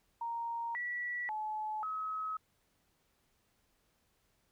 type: tone with pitch steps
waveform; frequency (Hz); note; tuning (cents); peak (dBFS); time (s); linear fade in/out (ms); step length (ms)
sine; 931 / 1947 / 859 / 1279; A#5 / B6 / A5 / D#6; -2 / -25 / -42 / +47; -35; 0.21-2.37; 5; 540
effects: pink hiss -75 dBFS RMS until 4.51 s